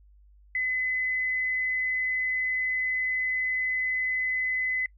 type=tone; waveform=sine; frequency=2022 Hz; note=B6; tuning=40 cents sharp; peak=-25 dBFS; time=0.55-4.86 s; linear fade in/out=2 ms; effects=noise-tail reverb RT60 0.1 s tail -23 dB re dry + added 50 Hz sine -53 dBFS peak until 4.97 s